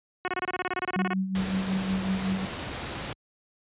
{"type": "tone bursts", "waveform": "10% pulse", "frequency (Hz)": 365.8, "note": "F#4", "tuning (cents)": -20, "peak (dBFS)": -18, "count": 16, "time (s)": [0.25, 1.135], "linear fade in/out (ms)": 0, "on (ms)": 30, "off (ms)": 27}
{"type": "tone with tremolo", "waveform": "sine", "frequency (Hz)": 190, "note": "F#3", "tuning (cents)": 46, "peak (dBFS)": -23, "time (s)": [0.96, 2.45], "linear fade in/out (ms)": 0, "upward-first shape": "sine", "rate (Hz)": 5.4, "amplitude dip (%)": 60}
{"type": "noise", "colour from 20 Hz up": "pink", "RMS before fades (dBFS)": -34, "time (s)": [1.35, 3.13], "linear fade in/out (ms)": 2}
{"effects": ["high-pass 60 Hz 12 dB/octave", "resampled to 8000 Hz"]}